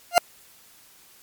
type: tone with exponential growth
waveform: 40% pulse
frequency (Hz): 698.5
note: F5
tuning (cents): 0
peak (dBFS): -8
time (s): 0.11-0.18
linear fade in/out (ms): 1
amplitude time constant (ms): 15
effects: white hiss -53 dBFS RMS until 1.22 s + MP3 96 kbps